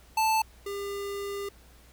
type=tone pair in turn; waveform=square; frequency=880 / 401.2 Hz; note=A5 / G4; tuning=0 / +40 cents; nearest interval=octave + major second; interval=1360 cents; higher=first; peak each=-23 / -33 dBFS; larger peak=first; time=0.17-0.42 / 0.66-1.49 s; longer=second; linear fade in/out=5 ms; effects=added 60 Hz sine -54 dBFS peak until 1.92 s + pink hiss -58 dBFS RMS until 1.92 s